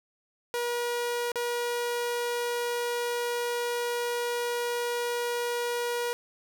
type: tone with dropouts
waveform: sawtooth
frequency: 479.9 Hz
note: B4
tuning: 50 cents flat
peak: -24 dBFS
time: 0.54-6.13 s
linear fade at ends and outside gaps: 0 ms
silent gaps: 1.318-1.357 s
effects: none